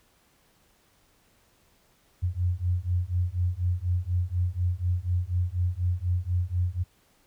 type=beating tone pair; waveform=sine; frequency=87.31 / 91.41 Hz; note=F2 / F#2; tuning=0 / -20 cents; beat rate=4.1 Hz; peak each=-27 dBFS; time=2.22-6.84 s; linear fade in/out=20 ms; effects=pink hiss -64 dBFS RMS until 7.26 s